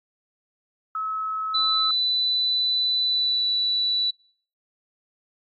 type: tone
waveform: sine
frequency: 1291 Hz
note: E6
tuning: 37 cents flat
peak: -25 dBFS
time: 0.95-1.91 s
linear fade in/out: 2 ms
type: tone with pitch glide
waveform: sine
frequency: 3988 to 3954 Hz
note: B7 to B7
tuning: +16 to +1 cents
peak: -20 dBFS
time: 1.54-4.11 s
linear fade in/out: 10 ms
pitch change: -15 cents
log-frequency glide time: 3.05-3.46 s
effects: noise-tail reverb RT60 0.5 s tail -26 dB re dry + AAC 64 kbps